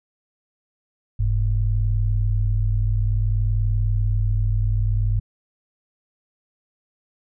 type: tone pair together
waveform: sine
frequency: 43.94 / 104.5 Hz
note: F1 / G#2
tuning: +11 / +11 cents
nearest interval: octave + minor third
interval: 1500 cents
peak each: -20 dBFS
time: 1.19-5.2 s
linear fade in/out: 10 ms
effects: none